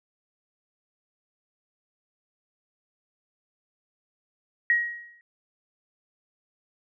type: tone with exponential decay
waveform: sine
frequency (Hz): 1895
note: A#6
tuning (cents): +28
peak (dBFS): -16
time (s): 4.7-5.21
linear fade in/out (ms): 1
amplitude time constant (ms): 110
effects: none